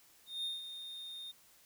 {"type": "tone with ADSR envelope", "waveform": "triangle", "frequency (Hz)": 3665, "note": "A#7", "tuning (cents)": -30, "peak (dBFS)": -33, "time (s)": [0.26, 1.32], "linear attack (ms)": 180, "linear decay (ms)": 170, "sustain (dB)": -9, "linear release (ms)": 16, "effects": ["white hiss -64 dBFS RMS until 1.65 s"]}